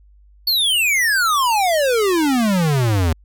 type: exponential sweep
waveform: square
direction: down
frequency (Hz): 4504 to 77.8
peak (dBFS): -15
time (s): 0.47-3.13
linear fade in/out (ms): 5
effects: added 50 Hz sine -46 dBFS peak until 3.24 s